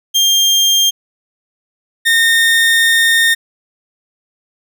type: tone pair in turn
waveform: 30% pulse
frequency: 3200 / 1831.6 Hz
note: G7 / A#6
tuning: +35 / -31 cents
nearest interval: minor seventh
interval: 966 cents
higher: first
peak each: -6 dBFS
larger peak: neither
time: 0.14-0.91 / 2.05-3.35 s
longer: second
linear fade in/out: 20 ms
effects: none